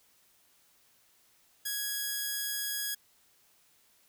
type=tone; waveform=5% pulse; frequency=1661.2 Hz; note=G#6; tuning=in tune; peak=-21 dBFS; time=1.65-2.95 s; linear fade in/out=10 ms; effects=white hiss -66 dBFS RMS until 4.08 s